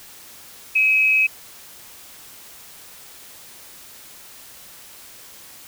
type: tone pair together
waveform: sine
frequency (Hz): 2349 / 2556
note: D7 / D#7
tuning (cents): 0 / +46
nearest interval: minor second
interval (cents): 146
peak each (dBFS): -24 / -14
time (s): 0.75-1.27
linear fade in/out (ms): 10
effects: white hiss -43 dBFS RMS until 5.67 s